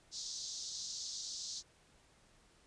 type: band-pass noise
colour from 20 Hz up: white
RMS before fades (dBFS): -44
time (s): 0.11-1.63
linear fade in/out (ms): 50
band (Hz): 3900 to 6700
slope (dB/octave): 48
effects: pink hiss -67 dBFS RMS until 2.66 s + resampled to 22050 Hz